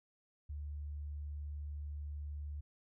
sine tone, 73.42 Hz, D2, in tune, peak -40 dBFS, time 0.49-2.61 s, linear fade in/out 10 ms, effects none

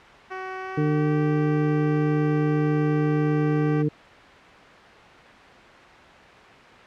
10% pulse tone with pitch glide, 376.1 to 388.2 Hz, F#4 to G4, +28 to -17 cents, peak -22 dBFS, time 0.3-3.83 s, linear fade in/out 20 ms, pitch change +55 cents, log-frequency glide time 0.6-1.2 s
harmonic tone, 150 Hz, D3, 37 cents sharp, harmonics 1 / 2 / 3, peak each -22 / -24 / -27 dBFS, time 0.77-3.89 s, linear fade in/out 10 ms
effects white hiss -45 dBFS RMS until 6.86 s + low-pass 2000 Hz 12 dB/octave

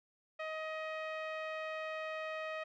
sawtooth tone with low-pass filter, 630 Hz, D#5, 21 cents sharp, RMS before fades -41 dBFS, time 0.39-2.64 s, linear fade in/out 10 ms, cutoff 2400 Hz, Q 1.9, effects none

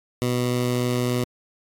15% pulse tone with notch filter, 123.3 Hz, B2, 2 cents flat, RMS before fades -23 dBFS, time 0.22-1.24 s, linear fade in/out 0 ms, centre 1500 Hz, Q 2, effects AAC 64 kbps

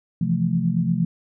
sine chord, F major seventh, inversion second, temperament equal with one note detuned, 130.81 / 164.81 / 173.41 / 220 Hz, C3 / E3 / F3 / A3, 0 / 0 / -12 / 0 cents, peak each -27 / -25 / -21 / -26 dBFS, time 0.21-1.05 s, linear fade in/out 5 ms, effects none

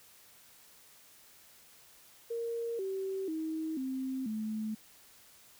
sine tone with pitch steps, 465 / 384.3 / 317.6 / 262.5 / 216.9 Hz, A#4 / G4 / D#4 / C4 / A3, -4 / -34 / +36 / +6 / -25 cents, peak -33 dBFS, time 2.3-4.75 s, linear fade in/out 10 ms, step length 490 ms, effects white hiss -59 dBFS RMS until 5.59 s

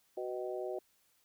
harmonic tone with a mistuned harmonic, 124.2 Hz, B2, 10 cents sharp, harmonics 3 / 4 / 5 / 6, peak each -39 / -43 / -41 / -47 dBFS, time 0.17-0.79 s, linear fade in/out 5 ms, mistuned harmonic 6, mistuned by +44 cents, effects white hiss -72 dBFS RMS until 1.24 s

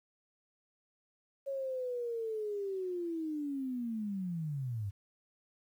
sine linear sweep, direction down, 554.4 to 94.8 Hz, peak -34 dBFS, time 1.46-4.91 s, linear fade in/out 20 ms, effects 11-bit

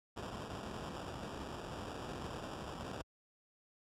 pink noise with sample-and-hold, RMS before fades -44 dBFS, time 0.16-3.02 s, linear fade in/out 10 ms, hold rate 2100 Hz, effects high-pass 60 Hz 12 dB/octave + low-pass 8000 Hz 12 dB/octave

